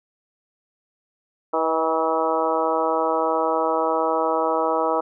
harmonic tone with a mistuned harmonic, 161.5 Hz, E3, 35 cents flat, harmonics 2 / 3 / 4 / 5 / 6 / 7 / 8, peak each -29 / -24 / -25 / -27 / -26 / -29 / -28 dBFS, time 1.53-5.01 s, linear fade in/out 10 ms, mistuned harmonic 4, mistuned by -24 cents, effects none

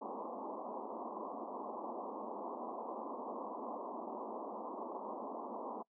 white band-pass noise, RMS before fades -44 dBFS, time 0.01-5.83 s, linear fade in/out 10 ms, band 210 to 1100 Hz, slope 96 dB/octave, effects noise-tail reverb RT60 0.1 s tail -24 dB re dry

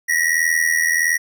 square ring-modulated tone, 1907 Hz, A#6, 39 cents sharp, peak -13 dBFS, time 0.08-1.18 s, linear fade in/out 20 ms, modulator 40.7 Hz, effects none

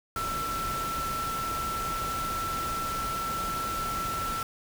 sine tone in noise, 1336 Hz, E6, 23 cents sharp, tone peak -30 dBFS, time 0.16-4.43 s, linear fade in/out 2 ms, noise pink, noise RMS -36 dBFS, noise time 0.16-4.43 s, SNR +3 dB, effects none

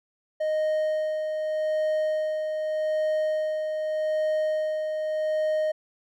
triangle tone with tremolo, 620 Hz, D#5, 6 cents flat, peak -20 dBFS, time 0.4-5.72 s, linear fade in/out 10 ms, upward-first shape sine, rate 0.83 Hz, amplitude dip 40%, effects none

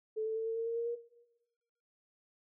sine tone with pitch steps, 436.6 / 441.4 / 446.3 / 451.2 / 456.2 / 461.2 / 466.3 / 471.5 Hz, A4 / A4 / A4 / A4 / A#4 / A#4 / A#4 / A#4, -13 / +5 / +25 / +44 / -37 / -19 / +1 / +20 cents, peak -32 dBFS, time 0.16-0.96 s, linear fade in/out 20 ms, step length 100 ms, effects noise-tail reverb RT60 1.0 s tail -17 dB re dry

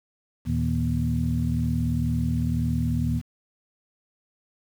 sine tone cluster, 77.8 / 115.9 / 157.9 / 239 Hz, D#2 / A#2 / D#3 / A#3, 0 / -10 / +26 / +43 cents, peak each -27 dBFS, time 0.45-3.22 s, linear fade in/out 50 ms, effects tanh soft clip ceiling -11 dBFS + 8-bit

